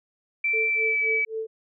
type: tone with pitch glide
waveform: sine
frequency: 2339 to 2291 Hz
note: D7 to D7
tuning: -8 to -44 cents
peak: -21 dBFS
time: 0.44-1.25 s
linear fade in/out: 5 ms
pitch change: -36 cents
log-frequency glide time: 0.67-1.07 s
type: tone with tremolo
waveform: sine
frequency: 443 Hz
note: A4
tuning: 12 cents sharp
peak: -26 dBFS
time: 0.53-1.47 s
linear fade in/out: 10 ms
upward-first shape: sine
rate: 3.8 Hz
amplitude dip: 100%
effects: none